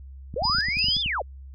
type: clicks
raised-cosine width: 5 ms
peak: -22 dBFS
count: 12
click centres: 0.341 / 0.421 / 0.453 / 0.498 / 0.549 / 0.585 / 0.686 / 0.77 / 0.843 / 0.885 / 0.967 / 1.061 s
type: linear two-way sweep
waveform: sine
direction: up then down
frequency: 435 to 3616 to 435 Hz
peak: -24 dBFS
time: 0.36-1.22 s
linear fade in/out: 5 ms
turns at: 1.01 s
type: tone with tremolo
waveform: sine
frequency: 4954 Hz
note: D#8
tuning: 8 cents flat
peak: -22 dBFS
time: 0.43-1.03 s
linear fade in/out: 20 ms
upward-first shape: square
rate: 2.8 Hz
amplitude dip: 65%
effects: added 67 Hz sine -39 dBFS peak until 1.54 s + AAC 64 kbps